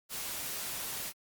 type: noise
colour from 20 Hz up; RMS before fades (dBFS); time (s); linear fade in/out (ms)
white; -38; 0.09-1.13; 50
effects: Opus 48 kbps